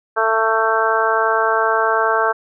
harmonic tone, 222.6 Hz, A3, 20 cents sharp, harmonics 2 / 3 / 4 / 5 / 6 / 7, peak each -21 / -21 / -21 / -21 / -21 / -21 dBFS, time 0.16-2.33 s, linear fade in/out 20 ms, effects none

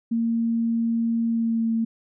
sine tone with pitch glide, 230 to 226.6 Hz, A#3 to A#3, -23 to -49 cents, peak -20 dBFS, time 0.11-1.85 s, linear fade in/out 10 ms, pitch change -26 cents, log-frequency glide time 1.27-1.69 s, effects none

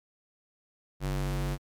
square ring-modulated tone, 95.6 Hz, G2, 43 cents flat, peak -26 dBFS, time 1-1.58 s, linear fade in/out 50 ms, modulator 47.5 Hz, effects MP3 96 kbps

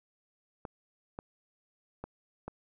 clicks, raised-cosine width 1 ms, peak -25 dBFS, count 4, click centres 0.652 / 1.189 / 2.04 / 2.48 s, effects none

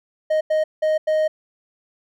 triangle tone bursts at uneven times, 622.3 Hz, D#5, in tune, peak -14 dBFS, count 4, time 0.3-0.41 / 0.5-0.64 / 0.82-0.98 / 1.07-1.28 s, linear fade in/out 10 ms, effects none

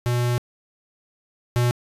square tone pair in turn, 121.5 / 121.5 Hz, B2 / B2, -28 / -28 cents, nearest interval unison, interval 0 cents, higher neither, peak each -20 / -18 dBFS, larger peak second, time 0.06-0.38 / 1.56-1.71 s, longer first, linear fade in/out 0 ms, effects resampled to 32000 Hz + 10-bit

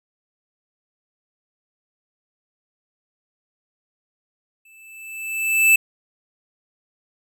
square tone with exponential growth, 2637 Hz, E7, in tune, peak -10 dBFS, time 4.65-5.76 s, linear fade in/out 5 ms, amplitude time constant 240 ms, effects none

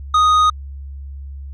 sine tone with tanh clipping, 1244.5 Hz, D#6, in tune, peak -11 dBFS, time 0.14-0.5 s, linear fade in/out 5 ms, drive 8 dB, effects added 69 Hz sine -28 dBFS peak until 1.53 s + MP3 64 kbps

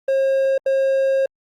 triangle tone bursts at uneven times, 538 Hz, C5, 48 cents sharp, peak -13 dBFS, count 2, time 0.08-0.58 / 0.66-1.26 s, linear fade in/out 5 ms, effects Opus 32 kbps

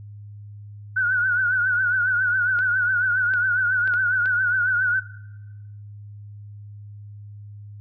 sine tone with vibrato, 1480 Hz, F#6, in tune, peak -18 dBFS, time 0.96-5 s, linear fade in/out 10 ms, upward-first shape triangle, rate 7.3 Hz, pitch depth 91 cents each way
clicks, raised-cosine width 0.3 ms, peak -22 dBFS, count 5, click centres 2.59 / 3.338 / 3.876 / 3.939 / 4.258 s
effects noise-tail reverb RT60 1.0 s tail -18 dB re dry + added 103 Hz sine -37 dBFS peak until 7.8 s

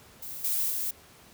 violet noise with level steps, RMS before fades -39 / -28 / -31 dBFS, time 0.22-0.91 s, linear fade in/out 5 ms, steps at 0.44 / 0.7 s, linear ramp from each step 5 ms, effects pink hiss -54 dBFS RMS until 1.33 s + high-pass 60 Hz 12 dB/octave

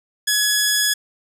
10% pulse tone, 1686 Hz, G#6, 26 cents sharp, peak -7 dBFS, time 0.27-0.94 s, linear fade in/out 10 ms, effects none

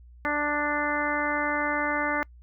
harmonic tone, 294.4 Hz, D4, 4 cents sharp, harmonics 1 / 2 / 3 / 4 / 5 / 6 / 7, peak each -32 / -32 / -32 / -32 / -32 / -32 / -32 dBFS, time 0.25-2.23 s, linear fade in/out 0 ms, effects noise-tail reverb RT60 0.1 s tail -26 dB re dry + added 60 Hz sine -47 dBFS peak until 2.42 s

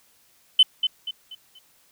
sine tone with echo, 3041 Hz, F#7, 47 cents sharp, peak -9 dBFS, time 0.59-0.63 s, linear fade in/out 5 ms, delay 240 ms, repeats 4, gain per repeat -9 dB, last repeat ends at 1.59 s, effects tanh soft clip ceiling -6 dBFS + white hiss -60 dBFS RMS until 1.91 s

